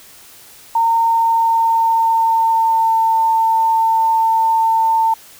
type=tone with pitch glide; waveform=sine; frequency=915 to 898.8 Hz; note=A#5 to A5; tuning=-32 to +37 cents; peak=-11 dBFS; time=0.75-5.14 s; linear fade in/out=5 ms; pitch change=-31 cents; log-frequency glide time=1.02-3.12 s; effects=white hiss -42 dBFS RMS until 5.39 s